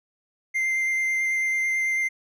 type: tone with vibrato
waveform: triangle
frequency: 2090 Hz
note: C7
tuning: 2 cents flat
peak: -20 dBFS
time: 0.54-2.09 s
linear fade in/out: 20 ms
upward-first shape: sine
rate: 9.1 Hz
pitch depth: 10 cents each way
effects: none